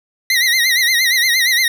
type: tone with vibrato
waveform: 25% pulse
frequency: 1975.5 Hz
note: B6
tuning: in tune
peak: -8 dBFS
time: 0.3-1.68 s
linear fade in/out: 2 ms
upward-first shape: sine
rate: 8.6 Hz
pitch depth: 110 cents each way
effects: none